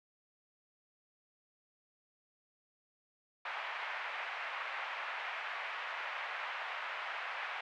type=band-pass noise; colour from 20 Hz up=white; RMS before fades=-41 dBFS; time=3.45-7.61 s; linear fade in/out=5 ms; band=690 to 2400 Hz; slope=24 dB/octave; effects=none